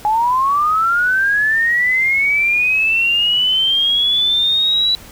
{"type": "linear sweep", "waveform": "sine", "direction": "up", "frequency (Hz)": [830.6, 3951], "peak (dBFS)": -12, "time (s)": [0.05, 4.95], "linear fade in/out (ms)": 0, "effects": ["pink hiss -39 dBFS RMS until 5.11 s"]}